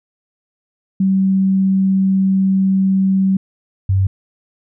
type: tone pair in turn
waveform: sine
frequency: 191.7 / 96.07 Hz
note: G3 / G2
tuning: -38 / -34 cents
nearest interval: octave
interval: 1196 cents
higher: first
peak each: -11 dBFS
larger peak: neither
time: 1-3.37 / 3.89-4.07 s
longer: first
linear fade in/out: 5 ms
effects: none